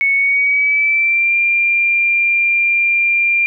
sine tone with pitch glide, 2213 to 2386 Hz, C#7 to D7, -3 to +27 cents, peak -11 dBFS, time 0.01-3.46 s, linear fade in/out 0 ms, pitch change +130 cents, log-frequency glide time 0.13-1.36 s, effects none

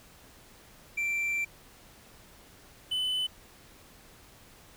triangle tone pair in turn, 2349 / 3015 Hz, D7 / F#7, 0 / +32 cents, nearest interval major third, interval 432 cents, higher second, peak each -26 dBFS, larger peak neither, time 0.97-1.45 / 2.91-3.27 s, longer first, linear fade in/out 10 ms, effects pink hiss -55 dBFS RMS until 4.76 s

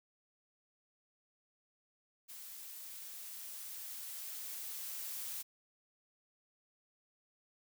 blue noise with level ramp, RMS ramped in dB -50 to -42 dBFS, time 2.28-5.43 s, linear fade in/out 20 ms, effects none

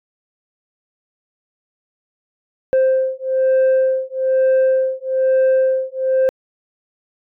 sine beating tone pair, 523.3 / 524.4 Hz, C5 / C5, 0 / +4 cents, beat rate 1.1 Hz, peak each -14 dBFS, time 2.73-6.29 s, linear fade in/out 0 ms, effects tanh soft clip ceiling -10 dBFS

